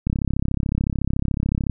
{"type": "click train", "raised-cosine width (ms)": 5, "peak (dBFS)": -9, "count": 56, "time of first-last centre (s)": [0.07, 1.697], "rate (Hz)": 33.8, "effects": []}